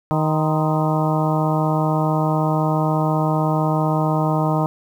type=harmonic tone with a mistuned harmonic; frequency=155.9 Hz; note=D#3; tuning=4 cents sharp; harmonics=1 / 2 / 3 / 4 / 5 / 6 / 7 / 8; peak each=-19 / -24 / -29 / -25 / -26 / -27 / -29 / -30 dBFS; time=0.11-4.66 s; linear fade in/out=0 ms; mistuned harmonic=7; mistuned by=-81 cents; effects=8-bit